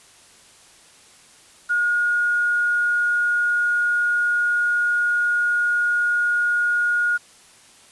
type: tone with quantisation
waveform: sine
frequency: 1436 Hz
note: F6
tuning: 48 cents sharp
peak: -17 dBFS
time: 1.69-7.18 s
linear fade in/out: 20 ms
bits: 7
effects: white hiss -50 dBFS RMS until 7.91 s + resampled to 24000 Hz